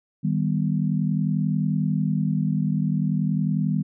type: chord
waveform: sine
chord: Eb augmented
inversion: none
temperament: equal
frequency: 155.56 / 196 / 246.9 Hz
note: Eb3 / G3 / B3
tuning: 0 / 0 / 0 cents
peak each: -23 / -24 / -28 dBFS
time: 0.23-3.83 s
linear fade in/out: 20 ms
effects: none